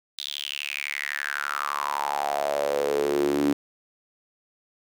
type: tone with high-pass filter sweep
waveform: sawtooth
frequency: 71.9 Hz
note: D2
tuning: 36 cents flat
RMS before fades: -27 dBFS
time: 0.18-3.53 s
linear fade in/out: 5 ms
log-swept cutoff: 3800 to 280 Hz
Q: 6.9
effects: none